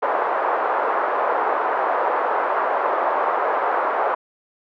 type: band-pass noise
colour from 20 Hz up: white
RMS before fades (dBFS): -21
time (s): 0.02-4.15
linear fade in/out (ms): 10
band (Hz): 460 to 1200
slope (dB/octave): 24
effects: none